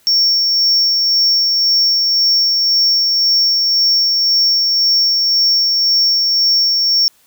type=tone with tremolo; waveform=triangle; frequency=5480 Hz; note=F8; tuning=34 cents flat; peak=-8 dBFS; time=0.07-7.08 s; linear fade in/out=0 ms; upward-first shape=sine; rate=1.9 Hz; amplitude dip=25%; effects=white hiss -53 dBFS RMS until 7.26 s